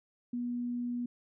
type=tone; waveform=sine; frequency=242.5 Hz; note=B3; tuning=31 cents flat; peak=-32 dBFS; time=0.33-1.06 s; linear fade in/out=5 ms; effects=none